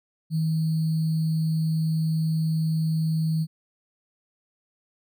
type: tone with sample-and-hold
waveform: sine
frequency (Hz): 159.6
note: D#3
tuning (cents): +44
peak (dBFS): -21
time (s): 0.3-3.47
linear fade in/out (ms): 50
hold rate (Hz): 4410
effects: none